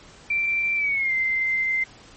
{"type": "tone with pitch glide", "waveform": "sine", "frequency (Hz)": [2349, 2081], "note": ["D7", "C7"], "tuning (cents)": [0, -10], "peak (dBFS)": -20, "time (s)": [0.3, 1.84], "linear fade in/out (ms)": 5, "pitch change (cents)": -210, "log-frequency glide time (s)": [0.76, 1.14], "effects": ["pink hiss -48 dBFS RMS until 2.16 s", "MP3 32 kbps"]}